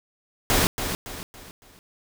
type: noise with echo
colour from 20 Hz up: pink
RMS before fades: -20 dBFS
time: 0.5-0.67 s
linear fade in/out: 0 ms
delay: 280 ms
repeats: 4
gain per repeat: -8 dB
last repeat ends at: 1.79 s
effects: none